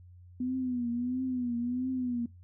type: tone with vibrato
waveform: sine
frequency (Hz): 247.9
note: B3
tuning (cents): +7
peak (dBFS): -29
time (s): 0.4-2.26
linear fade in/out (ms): 5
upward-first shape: triangle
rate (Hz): 1.5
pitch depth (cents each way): 95
effects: noise-tail reverb RT60 0.2 s tail -21 dB re dry + added 89 Hz sine -50 dBFS peak until 2.43 s